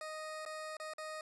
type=tone with dropouts; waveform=20% pulse; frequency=622.3 Hz; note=D#5; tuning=in tune; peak=-37 dBFS; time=0.01-1.21 s; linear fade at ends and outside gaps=2 ms; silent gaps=0.452-0.461 / 0.769-0.799 / 0.936-0.982 s; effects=resampled to 24000 Hz